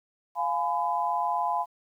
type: chord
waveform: sine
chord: F diminished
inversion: none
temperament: just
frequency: 698.5 / 838.1 / 1005.8 Hz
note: F5 / Ab5 / Cb6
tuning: 0 / +16 / +31 cents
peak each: -30 / -29 / -28 dBFS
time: 0.35-1.66 s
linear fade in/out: 50 ms
effects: 10-bit